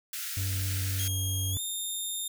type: high-pass noise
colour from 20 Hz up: white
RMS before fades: -36 dBFS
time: 0.13-1.08 s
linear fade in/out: 2 ms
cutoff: 1300 Hz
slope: 96 dB/octave
type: tone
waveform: triangle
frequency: 94.9 Hz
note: F#2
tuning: 44 cents sharp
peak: -27 dBFS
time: 0.37-1.57 s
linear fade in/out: 0 ms
type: tone with pitch glide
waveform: 10% pulse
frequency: 3250 to 3648 Hz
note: G#7 to A#7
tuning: -38 to -38 cents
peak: -25 dBFS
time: 0.99-2.28 s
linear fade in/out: 5 ms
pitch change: +200 cents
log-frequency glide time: 1.51-1.6 s
effects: none